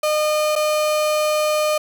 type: tone with dropouts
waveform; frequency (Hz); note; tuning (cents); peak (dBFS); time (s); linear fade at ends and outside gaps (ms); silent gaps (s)
35% pulse; 609; D#5; -37; -15; 0.03-1.78; 5; 0.555-0.56
effects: none